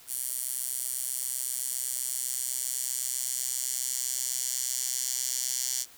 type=tone with high-pass filter sweep; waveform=10% pulse; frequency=127.8 Hz; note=C3; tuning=40 cents flat; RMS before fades=-32 dBFS; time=0.07-5.86 s; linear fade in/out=50 ms; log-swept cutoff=9700 to 6400 Hz; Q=2; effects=white hiss -53 dBFS RMS until 5.97 s